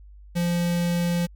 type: tone with notch filter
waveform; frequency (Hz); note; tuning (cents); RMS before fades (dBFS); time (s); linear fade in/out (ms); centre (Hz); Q
square; 173.2; F3; -14; -23; 0.35-1.27; 20; 1100; 1.5
effects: added 50 Hz sine -43 dBFS peak until 1.35 s + MP3 96 kbps